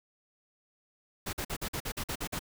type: noise bursts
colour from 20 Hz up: pink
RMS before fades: -35 dBFS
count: 10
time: 1.26-2.393 s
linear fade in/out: 10 ms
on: 71 ms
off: 47 ms
effects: none